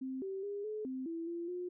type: tone with pitch steps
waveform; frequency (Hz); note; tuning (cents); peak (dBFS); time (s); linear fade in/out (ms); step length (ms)
sine; 262.2 / 385.8 / 405.5 / 428 / 260.3 / 331.5 / 341.2 / 357.8; C4 / G4 / G#4 / A4 / C4 / E4 / F4 / F4; +4 / -28 / -41 / -48 / -9 / +10 / -40 / +42; -37; 0.01-1.69; 10; 210
effects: none